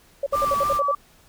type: tone bursts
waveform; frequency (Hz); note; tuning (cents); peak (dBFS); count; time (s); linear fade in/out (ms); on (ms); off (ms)
sine; 558; C#5; +11; -20; 8; 0.23-0.915; 5; 34; 59
type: noise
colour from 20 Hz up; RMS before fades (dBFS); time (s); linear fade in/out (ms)
pink; -35; 0.31-0.81; 50
type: tone with vibrato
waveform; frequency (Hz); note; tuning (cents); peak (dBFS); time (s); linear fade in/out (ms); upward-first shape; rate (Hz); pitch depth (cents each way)
sine; 1167; D6; -11; -20; 0.33-0.95; 5; sine; 3.3; 36
effects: pink hiss -55 dBFS RMS until 1.28 s